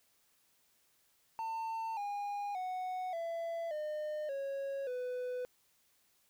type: tone with pitch steps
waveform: triangle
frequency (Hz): 899 / 814.9 / 738.7 / 669.6 / 607 / 550.2 / 498.8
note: A5 / G#5 / F#5 / E5 / D#5 / C#5 / B4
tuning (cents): +37 / -33 / -3 / +27 / -43 / -13 / +17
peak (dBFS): -34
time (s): 1.39-5.45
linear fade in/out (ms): 0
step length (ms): 580
effects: white hiss -72 dBFS RMS until 6.29 s